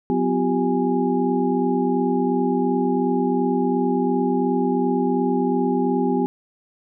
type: tone cluster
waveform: sine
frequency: 183.8 / 252.8 / 348.7 / 391.5 / 827 Hz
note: F#3 / B3 / F4 / G4 / G#5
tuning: -11 / +41 / -3 / -2 / -8 cents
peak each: -26 / -21 / -27 / -23 / -27 dBFS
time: 0.1-6.26 s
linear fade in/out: 0 ms
effects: none